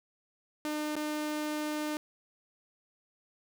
sawtooth tone with dropouts, 302.3 Hz, D#4, 50 cents flat, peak -28 dBFS, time 0.65-1.97 s, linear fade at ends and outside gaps 0 ms, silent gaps 0.955-0.965 s, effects none

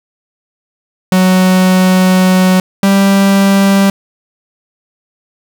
45% pulse tone pair in turn, 185.4 / 196.42 Hz, F#3 / G3, +4 / +4 cents, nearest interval minor second, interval 100 cents, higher second, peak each -6 dBFS, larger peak neither, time 1.12-2.6 / 2.83-3.9 s, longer first, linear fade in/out 2 ms, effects none

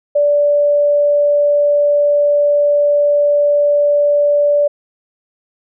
sine tone, 582 Hz, D5, 16 cents flat, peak -9 dBFS, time 0.15-4.68 s, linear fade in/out 10 ms, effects none

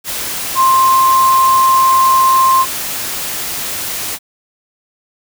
sine tone in noise, 1053 Hz, C6, 11 cents sharp, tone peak -7 dBFS, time 0.55-2.66 s, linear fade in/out 50 ms, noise white, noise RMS -21 dBFS, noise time 0.04-4.19 s, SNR +11 dB, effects none

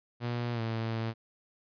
sawtooth tone with pitch glide, 119.9 to 113.17 Hz, A#2 to A2, +49 to +49 cents, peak -27 dBFS, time 0.2-1.14 s, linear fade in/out 50 ms, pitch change -100 cents, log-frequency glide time 0.53-0.61 s, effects resampled to 11025 Hz

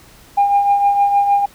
sine tone with tremolo, 806 Hz, G5, 48 cents sharp, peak -7 dBFS, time 0.37-1.46 s, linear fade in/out 10 ms, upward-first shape triangle, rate 6.5 Hz, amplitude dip 60%, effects tanh soft clip ceiling -6 dBFS + pink hiss -45 dBFS RMS until 1.54 s

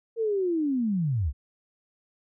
sine linear sweep, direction down, 466.2 to 58.27 Hz, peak -23 dBFS, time 0.16-1.33 s, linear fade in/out 50 ms, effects none

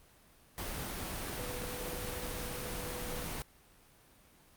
sine tone in noise, 493.9 Hz, B4, in tune, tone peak -43 dBFS, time 1.39-3.25 s, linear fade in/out 0 ms, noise pink, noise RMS -39 dBFS, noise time 0.58-3.42 s, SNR -7 dB, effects pink hiss -62 dBFS RMS until 4.56 s + Opus 32 kbps

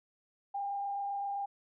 sine tone with frequency modulation, 801 Hz, G5, 37 cents sharp, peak -33 dBFS, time 0.54-1.46 s, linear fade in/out 10 ms, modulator 27.7 Hz, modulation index 0.4, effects none

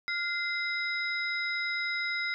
sine tone cluster, 1416 / 2071 / 3827 / 5060 Hz, F6 / C7 / A#7 / D#8, +23 / -18 / +45 / +28 cents, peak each -35 / -31 / -40 / -40 dBFS, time 0.08-2.34 s, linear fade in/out 0 ms, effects none

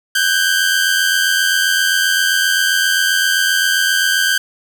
sawtooth tone pair together, 1520 / 1607.6 Hz, F#6 / G6, +46 / +43 cents, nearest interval minor second, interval 97 cents, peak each -12 dBFS, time 0.15-4.38 s, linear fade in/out 5 ms, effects 8-bit

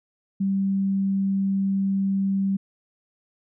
sine tone, 194.9 Hz, G3, 10 cents flat, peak -20 dBFS, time 0.4-2.57 s, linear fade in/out 10 ms, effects none

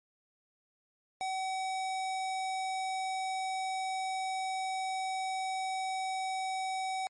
square tone, 759 Hz, F#5, 44 cents sharp, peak -33 dBFS, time 1.21-7.07 s, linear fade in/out 0 ms, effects MP3 48 kbps

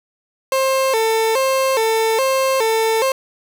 30% pulse tone with vibrato, 486.7 Hz, B4, 25 cents flat, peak -12 dBFS, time 0.52-3.12 s, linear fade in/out 2 ms, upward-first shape square, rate 1.2 Hz, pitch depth 150 cents each way, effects none

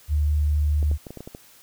sine tone with vibrato, 74.5 Hz, D2, 25 cents sharp, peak -18 dBFS, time 0.08-0.98 s, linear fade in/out 50 ms, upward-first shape triangle, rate 4.6 Hz, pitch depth 8 cents each way
clicks, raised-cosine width 2 ms, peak -23 dBFS, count 8, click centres 0.828 / 0.914 / 1.068 / 1.106 / 1.173 / 1.206 / 1.275 / 1.349 s
effects white hiss -52 dBFS RMS until 1.62 s

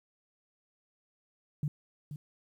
sine tone with echo, 147.4 Hz, D3, 7 cents sharp, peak -28 dBFS, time 1.63-1.68 s, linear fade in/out 2 ms, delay 480 ms, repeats 1, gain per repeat -10 dB, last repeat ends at 2.16 s, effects 11-bit

